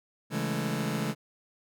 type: chord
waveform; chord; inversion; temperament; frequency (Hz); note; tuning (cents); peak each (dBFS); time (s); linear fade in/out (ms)
sawtooth; A major seventh; first; just; 137.5 / 165 / 206.2 / 220; C#3 / E3 / G#3 / A3; -14 / +2 / -12 / 0; -30; 0.3-1.15; 50
effects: none